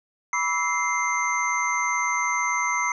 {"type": "tone cluster", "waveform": "sine", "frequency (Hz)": [984, 1142, 1311, 2088, 6260], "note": ["B5", "D6", "E6", "C7", "G8"], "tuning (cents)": [-7, -49, -10, -4, -3], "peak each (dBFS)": [-27, -30, -31, -25, -32], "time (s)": [0.33, 2.92], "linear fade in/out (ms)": 2, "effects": []}